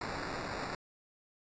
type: noise with sample-and-hold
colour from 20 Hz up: blue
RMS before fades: -39 dBFS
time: 0.01-0.75 s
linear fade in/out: 2 ms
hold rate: 3150 Hz
effects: resampled to 16000 Hz